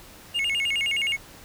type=tone with vibrato; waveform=triangle; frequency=2489 Hz; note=D#7; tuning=in tune; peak=-21 dBFS; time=0.34-1.17 s; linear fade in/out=20 ms; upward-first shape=square; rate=9.6 Hz; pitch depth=220 cents each way; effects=pink hiss -47 dBFS RMS until 1.44 s